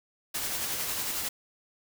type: noise with tremolo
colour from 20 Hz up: white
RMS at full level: -31 dBFS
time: 0.34-1.29 s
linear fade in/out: 10 ms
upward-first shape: sine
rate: 11 Hz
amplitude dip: 30%
effects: none